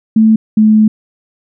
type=tone pair in turn; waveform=sine; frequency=220 / 215.8 Hz; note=A3 / A3; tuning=0 / -33 cents; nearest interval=unison; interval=33 cents; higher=first; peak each=-4 dBFS; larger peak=neither; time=0.16-0.36 / 0.57-0.88 s; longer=second; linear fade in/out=5 ms; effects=none